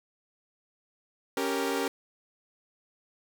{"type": "chord", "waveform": "sawtooth", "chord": "G diminished", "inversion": "second", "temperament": "equal", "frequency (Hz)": [277.2, 392, 466.2], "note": ["Db4", "G4", "Bb4"], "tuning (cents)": [0, 0, 0], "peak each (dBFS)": -28, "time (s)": [1.37, 1.88], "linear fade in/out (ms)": 2, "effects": []}